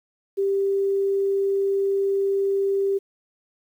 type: tone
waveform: sine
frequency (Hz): 393.6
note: G4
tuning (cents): +7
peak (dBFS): -19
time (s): 0.37-2.99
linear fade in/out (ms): 20
effects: 9-bit